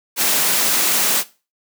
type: high-pass noise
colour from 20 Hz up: white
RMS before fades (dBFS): -17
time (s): 0.16-1.24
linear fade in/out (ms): 50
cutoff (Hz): 150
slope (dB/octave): 48
effects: noise-tail reverb RT60 0.3 s tail -17 dB re dry